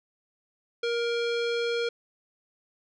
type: tone with low-pass filter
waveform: square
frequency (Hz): 470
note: A#4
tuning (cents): +14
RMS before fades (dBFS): -28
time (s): 0.83-1.89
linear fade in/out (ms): 5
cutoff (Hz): 3900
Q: 2
effects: none